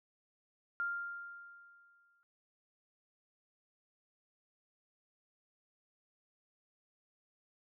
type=tone with exponential decay; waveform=sine; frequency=1396.9 Hz; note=F6; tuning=in tune; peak=-32 dBFS; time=0.8-2.23 s; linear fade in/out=0 ms; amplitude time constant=310 ms; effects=none